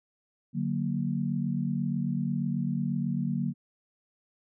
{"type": "chord", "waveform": "sine", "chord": "D augmented", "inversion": "none", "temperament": "equal", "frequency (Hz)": [146.83, 185, 233.1], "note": ["D3", "F#3", "A#3"], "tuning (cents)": [0, 0, 0], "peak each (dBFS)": -31, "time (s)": [0.53, 3.54], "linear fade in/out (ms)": 50, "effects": []}